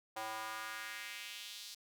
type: tone with high-pass filter sweep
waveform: square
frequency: 110 Hz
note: A2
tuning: in tune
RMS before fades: -45 dBFS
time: 0.16-1.75 s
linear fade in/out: 10 ms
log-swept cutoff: 750 to 4500 Hz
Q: 2
effects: none